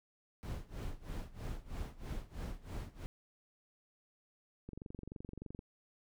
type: noise with tremolo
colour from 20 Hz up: brown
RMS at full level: -39 dBFS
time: 0.43-3.06 s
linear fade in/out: 0 ms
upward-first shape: sine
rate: 3.1 Hz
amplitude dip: 90%
type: click train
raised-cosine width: 3 ms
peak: -33 dBFS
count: 22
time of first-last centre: 4.69-5.591 s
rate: 23.3 Hz
effects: none